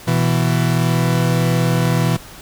40% pulse tone pair together, 123.91 / 165.4 Hz, B2 / E3, +6 / +6 cents, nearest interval perfect fourth, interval 500 cents, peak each -16 dBFS, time 0.07-2.17 s, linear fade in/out 10 ms, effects pink hiss -38 dBFS RMS until 2.41 s

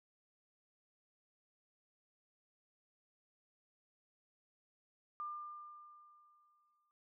sine tone with exponential decay, 1198 Hz, D6, 34 cents sharp, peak -39 dBFS, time 5.2-6.91 s, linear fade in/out 0 ms, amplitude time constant 370 ms, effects none

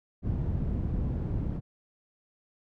white low-pass noise, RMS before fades -30 dBFS, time 0.22-1.61 s, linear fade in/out 50 ms, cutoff 130 Hz, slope 12 dB/octave, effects none

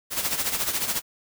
white noise with tremolo, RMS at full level -24 dBFS, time 0.1-1.02 s, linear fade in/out 50 ms, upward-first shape sine, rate 14 Hz, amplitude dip 65%, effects none

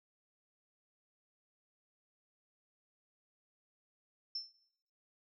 sine tone with exponential decay, 5340 Hz, E8, 22 cents sharp, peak -34 dBFS, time 4.35-4.62 s, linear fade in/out 5 ms, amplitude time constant 58 ms, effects noise-tail reverb RT60 0.8 s tail -20 dB re dry

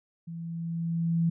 sine tone with level ramp, 166.9 Hz, E3, 22 cents sharp, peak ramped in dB -36 to -21 dBFS, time 0.27-1.3 s, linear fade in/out 10 ms, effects none

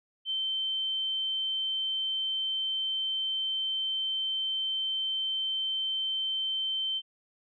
sine tone, 3100 Hz, G7, 20 cents flat, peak -28 dBFS, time 0.25-7.02 s, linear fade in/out 50 ms, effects none

